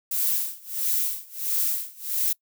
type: noise with tremolo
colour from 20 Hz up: violet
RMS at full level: -23 dBFS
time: 0.11-2.33 s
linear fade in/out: 5 ms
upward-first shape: sine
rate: 1.5 Hz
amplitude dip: 95%
effects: noise-tail reverb RT60 0.1 s tail -24 dB re dry